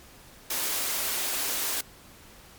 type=high-pass noise; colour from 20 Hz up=white; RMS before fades=-29 dBFS; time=0.5-1.81 s; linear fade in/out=5 ms; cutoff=240 Hz; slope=24 dB/octave; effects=pink hiss -51 dBFS RMS until 2.58 s + MP3 96 kbps